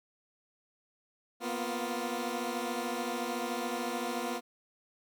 15% pulse tone cluster, 236.6 / 250.3 / 350.2 Hz, A#3 / B3 / F4, +26 / +23 / +5 cents, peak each -31 dBFS, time 1.4-4.41 s, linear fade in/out 50 ms, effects none

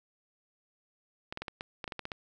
clicks, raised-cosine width 0.3 ms, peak -21 dBFS, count 11, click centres 1.325 / 1.374 / 1.42 / 1.482 / 1.609 / 1.842 / 1.878 / 1.922 / 1.993 / 2.054 / 2.118 s, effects none

